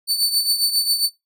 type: tone with tremolo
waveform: sawtooth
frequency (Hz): 4517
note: C#8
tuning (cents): +32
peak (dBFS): -11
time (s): 0.07-1.1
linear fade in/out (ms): 50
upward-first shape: triangle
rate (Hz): 7.4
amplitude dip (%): 75
effects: noise-tail reverb RT60 0.2 s tail -23 dB re dry